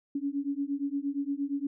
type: beating tone pair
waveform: sine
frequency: 277.2 / 285.8 Hz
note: C#4 / D4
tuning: 0 / -47 cents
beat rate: 8.6 Hz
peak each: -32 / -32 dBFS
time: 0.15-1.67 s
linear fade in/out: 5 ms
effects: none